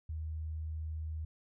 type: tone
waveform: sine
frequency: 78.7 Hz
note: D#2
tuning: 20 cents sharp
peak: -36 dBFS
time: 0.09-1.25 s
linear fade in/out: 5 ms
effects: none